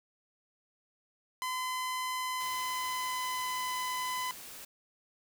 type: tone with pitch glide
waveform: sawtooth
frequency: 1020 to 1008.9 Hz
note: C6 to B5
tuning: -44 to +37 cents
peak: -29 dBFS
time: 1.42-4.31 s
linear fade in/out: 0 ms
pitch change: -19 cents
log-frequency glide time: 2.04-3.76 s
type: noise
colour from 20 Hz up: white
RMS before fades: -47 dBFS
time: 2.4-4.65 s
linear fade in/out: 5 ms
effects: none